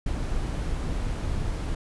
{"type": "noise", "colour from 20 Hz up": "brown", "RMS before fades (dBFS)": -28, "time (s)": [0.06, 1.75], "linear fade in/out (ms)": 5, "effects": ["resampled to 24000 Hz"]}